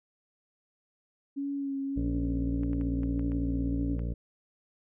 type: tone with vibrato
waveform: sine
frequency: 277.2 Hz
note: C#4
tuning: in tune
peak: -30 dBFS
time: 1.36-3.97 s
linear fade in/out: 20 ms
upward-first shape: sine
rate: 1.7 Hz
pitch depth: 25 cents each way
type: harmonic tone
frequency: 58.3 Hz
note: A#1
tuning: 1 cent sharp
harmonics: 1 / 2 / 3 / 4 / 5 / 7 / 8 / 9 / 10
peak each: -31 / -36 / -39 / -45 / -45 / -50 / -49 / -53 / -54 dBFS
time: 1.96-4.14 s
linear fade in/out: 10 ms
type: clicks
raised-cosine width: 0.5 ms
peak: -35 dBFS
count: 7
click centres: 2.634 / 2.732 / 2.812 / 3.033 / 3.194 / 3.319 / 3.993 s
effects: none